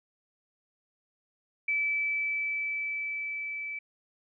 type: tone with level ramp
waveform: sine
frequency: 2310 Hz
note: D7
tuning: 29 cents flat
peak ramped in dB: -25 to -34 dBFS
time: 1.68-3.79 s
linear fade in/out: 5 ms
effects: none